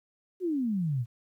sine exponential sweep, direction down, 383.8 to 111.7 Hz, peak -26 dBFS, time 0.4-1.06 s, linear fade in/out 50 ms, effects 11-bit

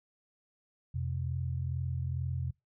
sine tone pair together, 86.7 / 128.98 Hz, F2 / C3, -12 / -24 cents, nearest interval perfect fifth, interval 688 cents, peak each -34 / -34 dBFS, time 0.94-2.51 s, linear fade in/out 10 ms, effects noise-tail reverb RT60 0.2 s tail -25 dB re dry

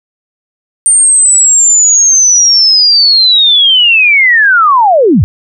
sine linear sweep, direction down, 8870 to 66.4 Hz, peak -3 dBFS, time 0.86-5.24 s, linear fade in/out 0 ms, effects none

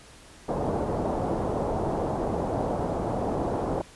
white low-pass noise, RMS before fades -28 dBFS, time 0.48-3.82 s, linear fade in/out 10 ms, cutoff 780 Hz, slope 24 dB/octave, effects pink hiss -50 dBFS RMS until 3.95 s + resampled to 24000 Hz

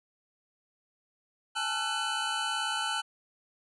square tone cluster, 823 / 881 / 1351 / 1494 / 3005 Hz, G#5 / A5 / E6 / F#6 / F#7, -16 / +2 / +42 / +16 / +26 cents, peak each -40 / -37 / -37 / -36 / -35 dBFS, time 1.55-3.02 s, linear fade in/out 20 ms, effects resampled to 24000 Hz

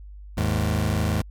25% pulse tone pair together, 79.19 / 105.7 Hz, D#2 / G#2, +31 / +31 cents, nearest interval perfect fourth, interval 500 cents, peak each -20 dBFS, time 0.37-1.22 s, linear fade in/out 10 ms, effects added 50 Hz sine -38 dBFS peak until 1.3 s + MP3 96 kbps

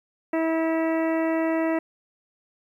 harmonic tone with a mistuned harmonic, 324 Hz, E4, 30 cents flat, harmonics 1 / 2 / 3 / 4 / 5 / 6 / 7 / 8, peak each -23 / -26 / -34 / -38 / -41 / -35 / -43 / -43 dBFS, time 0.33-1.79 s, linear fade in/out 5 ms, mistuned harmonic 8, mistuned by +54 cents, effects 10-bit

